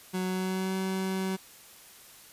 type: tone with pitch glide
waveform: 30% pulse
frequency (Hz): 185 to 189.54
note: F#3 to F#3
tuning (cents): 0 to +42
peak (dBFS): -26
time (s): 0.13-1.37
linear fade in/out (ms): 20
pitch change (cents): +42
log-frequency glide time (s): 0.26-0.75
effects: white hiss -52 dBFS RMS until 2.32 s + resampled to 32000 Hz